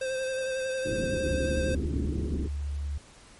square tone with vibrato, 523.3 Hz, C5, in tune, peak -29 dBFS, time 0.01-1.75 s, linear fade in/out 5 ms, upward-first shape sine, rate 11 Hz, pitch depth 22 cents each way
white low-pass noise, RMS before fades -32 dBFS, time 0.85-2.48 s, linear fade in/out 10 ms, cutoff 380 Hz, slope 48 dB/octave
sine tone, 72 Hz, D2, 34 cents flat, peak -29 dBFS, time 1.24-2.98 s, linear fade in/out 5 ms
effects pink hiss -53 dBFS RMS until 3.39 s + MP3 48 kbps

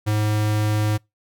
square tone, 106.3 Hz, G#2, 41 cents sharp, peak -19 dBFS, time 0.06-0.98 s, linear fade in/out 20 ms, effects noise-tail reverb RT60 0.2 s tail -25 dB re dry

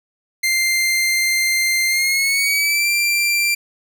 sawtooth tone with pitch glide, 2093 to 2363 Hz, C7 to D7, 0 to +10 cents, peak -12 dBFS, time 0.43-3.55 s, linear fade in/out 10 ms, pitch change +210 cents, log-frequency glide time 1.87-2.89 s, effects none

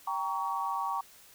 sine chord, G diminished, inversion none, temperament equal with one note detuned, 784 / 932.3 / 1126.2 Hz, G5 / Bb5 / Db6, 0 / 0 / +27 cents, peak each -36 / -34 / -33 dBFS, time 0.07-1.01 s, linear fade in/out 5 ms, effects white hiss -56 dBFS RMS until 1.34 s

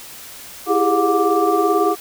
sine tone cluster, 331.4 / 396.7 / 414.8 / 721 / 1173 Hz, E4 / G4 / G#4 / F#5 / D6, +9 / +21 / -2 / -45 / -2 cents, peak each -20 dBFS, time 0.66-1.96 s, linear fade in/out 50 ms, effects white hiss -37 dBFS RMS until 2 s

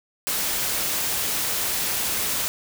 white noise, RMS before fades -25 dBFS, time 0.27-2.48 s, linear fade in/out 0 ms, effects none

